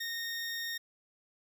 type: tone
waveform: 20% pulse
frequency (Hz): 1848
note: A#6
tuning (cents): -16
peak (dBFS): -30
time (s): 0-0.78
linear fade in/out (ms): 10
effects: none